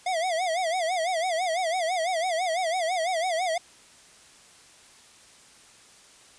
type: tone with vibrato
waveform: square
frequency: 694 Hz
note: F5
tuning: 11 cents flat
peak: -25 dBFS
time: 0.06-3.58 s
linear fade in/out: 5 ms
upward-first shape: sine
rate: 6 Hz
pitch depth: 150 cents each way
effects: white hiss -53 dBFS RMS until 6.38 s + resampled to 22050 Hz